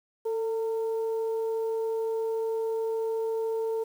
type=tone with frequency modulation; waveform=sine; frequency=447.1 Hz; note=A4; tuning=28 cents sharp; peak=-26 dBFS; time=0.25-3.84 s; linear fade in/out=10 ms; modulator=464 Hz; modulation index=0.4; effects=high-pass 200 Hz 12 dB/octave + 9-bit